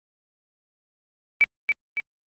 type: tone with echo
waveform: sine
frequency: 2302 Hz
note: D7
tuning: 35 cents flat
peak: -12 dBFS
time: 1.41-1.44 s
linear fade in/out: 0 ms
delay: 280 ms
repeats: 2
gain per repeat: -5 dB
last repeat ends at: 2 s
effects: Opus 24 kbps